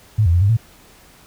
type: tone with pitch steps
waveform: sine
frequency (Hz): 107.4 / 84.3 / 87.6 / 99.7 / 113.7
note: A2 / E2 / F2 / G2 / A#2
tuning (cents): -41 / +39 / +6 / +30 / -43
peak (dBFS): -11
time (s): 0.18-0.57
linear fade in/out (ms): 10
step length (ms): 78
effects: pink hiss -48 dBFS RMS until 1.26 s